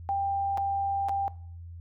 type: tone with dropouts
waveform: sine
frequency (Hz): 792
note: G5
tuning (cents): +18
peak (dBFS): -25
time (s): 0.09-1.28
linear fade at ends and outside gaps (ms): 0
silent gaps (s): 0.574-0.58 / 1.086-1.093
effects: noise-tail reverb RT60 0.5 s tail -19 dB re dry + added 85 Hz sine -40 dBFS peak until 1.8 s